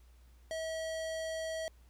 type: tone with low-pass filter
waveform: square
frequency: 644 Hz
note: E5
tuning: 41 cents flat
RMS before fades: -38 dBFS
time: 0.51-1.68 s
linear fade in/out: 0 ms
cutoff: 8500 Hz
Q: 0.96
effects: added 60 Hz sine -57 dBFS peak until 1.89 s + pink hiss -70 dBFS RMS until 1.89 s